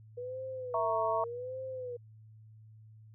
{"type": "tone with vibrato", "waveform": "sine", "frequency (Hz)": 483, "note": "B4", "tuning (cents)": -39, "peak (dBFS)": -37, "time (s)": [0.17, 1.97], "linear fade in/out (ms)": 10, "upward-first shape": "sine", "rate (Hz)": 0.85, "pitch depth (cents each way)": 140}
{"type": "chord", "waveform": "sine", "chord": "A# diminished", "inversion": "second", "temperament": "equal", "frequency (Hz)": [659.3, 932.3, 1108.7], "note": ["E5", "A#5", "C#6"], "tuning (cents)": [0, 0, 0], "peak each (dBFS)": [-31, -34, -34], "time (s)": [0.74, 1.24], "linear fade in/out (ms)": 2}
{"effects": ["added 109 Hz sine -52 dBFS peak until 3.14 s"]}